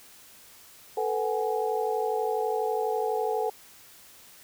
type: tone cluster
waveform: sine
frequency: 440.5 / 492.6 / 748 / 836 Hz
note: A4 / B4 / F#5 / G#5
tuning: +2 / -5 / +19 / +11 cents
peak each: -28 / -32 / -32 / -32 dBFS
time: 0.97-3.5 s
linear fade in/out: 5 ms
effects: white hiss -52 dBFS RMS until 4.43 s